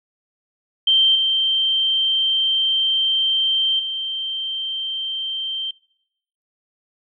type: tone with level steps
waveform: sine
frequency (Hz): 3136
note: G7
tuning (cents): 0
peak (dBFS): -12 / -16 / -23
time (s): 0.87-5.71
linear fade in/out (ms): 5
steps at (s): 1.15 / 3.79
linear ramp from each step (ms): 5
effects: noise-tail reverb RT60 0.8 s tail -23 dB re dry